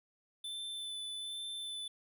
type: tone with vibrato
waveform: square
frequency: 3520 Hz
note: A7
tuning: in tune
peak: -40 dBFS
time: 0.44-1.88 s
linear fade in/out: 5 ms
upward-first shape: sine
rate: 1.2 Hz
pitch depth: 14 cents each way
effects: none